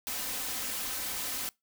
white noise with comb filter, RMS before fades -35 dBFS, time 0.07-1.49 s, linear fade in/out 0 ms, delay 3.9 ms, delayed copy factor +0.5, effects noise-tail reverb RT60 0.2 s tail -24 dB re dry

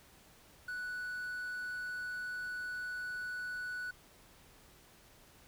triangle tone with quantisation, 1480 Hz, F#6, in tune, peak -36 dBFS, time 0.68-3.91 s, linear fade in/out 5 ms, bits 11, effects pink hiss -61 dBFS RMS until 5.47 s

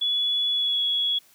sine tone with pitch glide, 3405 to 3356 Hz, G#7 to G#7, +42 to +17 cents, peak -21 dBFS, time 0.01-1.19 s, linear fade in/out 10 ms, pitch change -25 cents, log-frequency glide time 0.51-0.83 s, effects white hiss -57 dBFS RMS until 1.34 s + high-pass 100 Hz 12 dB/octave

